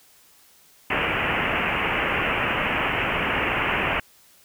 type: low-pass noise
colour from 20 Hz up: white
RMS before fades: -24 dBFS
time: 0.9-4 s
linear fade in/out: 5 ms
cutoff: 2900 Hz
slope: 96 dB/octave
effects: white hiss -55 dBFS RMS until 4.44 s